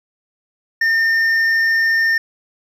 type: tone with hard clipping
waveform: sine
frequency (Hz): 1813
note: A#6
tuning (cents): -49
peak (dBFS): -14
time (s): 0.81-2.18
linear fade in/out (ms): 5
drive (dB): 4
effects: none